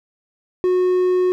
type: tone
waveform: triangle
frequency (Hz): 365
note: F#4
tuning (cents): -24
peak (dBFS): -12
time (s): 0.64-1.32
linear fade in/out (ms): 0
effects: none